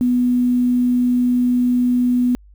sine tone with quantisation, 246.9 Hz, B3, in tune, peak -13 dBFS, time 0.01-2.35 s, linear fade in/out 0 ms, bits 7, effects added 50 Hz sine -43 dBFS peak until 2.54 s

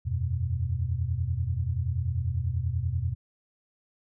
sine chord, E suspended second, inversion none, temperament just, 82.41 / 92.71 / 123.61 Hz, E2 / F#2 / B2, 0 / +4 / +2 cents, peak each -30 dBFS, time 0.05-3.15 s, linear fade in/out 20 ms, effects none

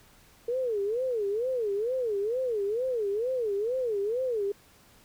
sine tone with vibrato, 454.8 Hz, A#4, 43 cents flat, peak -26 dBFS, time 0.48-4.52 s, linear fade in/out 5 ms, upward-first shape sine, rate 2.2 Hz, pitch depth 240 cents each way, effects pink hiss -58 dBFS RMS until 5.04 s

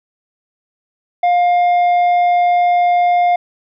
triangle tone with tanh clipping, 707 Hz, F5, 21 cents sharp, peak -11 dBFS, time 1.23-3.36 s, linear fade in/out 5 ms, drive 10 dB, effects none

